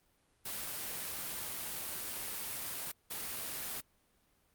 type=noise bursts at uneven times; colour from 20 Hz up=white; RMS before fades=-40 dBFS; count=2; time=0.45-2.92 / 3.1-3.81 s; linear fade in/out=10 ms; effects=pink hiss -72 dBFS RMS until 4.54 s + Opus 32 kbps